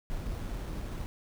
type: noise with sample-and-hold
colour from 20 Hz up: brown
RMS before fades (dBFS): -36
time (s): 0.1-1.06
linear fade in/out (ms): 0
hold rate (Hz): 4900
effects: none